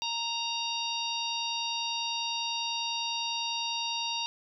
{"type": "harmonic tone with a mistuned harmonic", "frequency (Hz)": 930, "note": "A#5", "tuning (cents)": -4, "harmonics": [1, 3, 4, 5, 6], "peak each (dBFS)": [-36, -35, -35, -38, -42], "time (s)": [0.02, 4.26], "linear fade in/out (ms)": 0, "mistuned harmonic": 6, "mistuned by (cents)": 23, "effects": []}